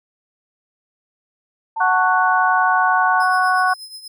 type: tone with vibrato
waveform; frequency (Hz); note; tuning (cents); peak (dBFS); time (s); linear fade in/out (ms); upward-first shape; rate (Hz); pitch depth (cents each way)
sine; 892; A5; +23; -21; 1.76-3.23; 10; sine; 6.8; 10
type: harmonic tone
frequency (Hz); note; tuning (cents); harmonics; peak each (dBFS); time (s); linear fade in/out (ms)
370; F#4; 0; 2 / 3 / 4; -18 / -18 / -18; 1.8-3.74; 10
type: tone with tremolo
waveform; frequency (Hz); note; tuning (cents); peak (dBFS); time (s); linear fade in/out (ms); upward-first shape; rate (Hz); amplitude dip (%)
sawtooth; 5100; D#8; +42; -28; 3.2-4.08; 5; triangle; 8.3; 75
effects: none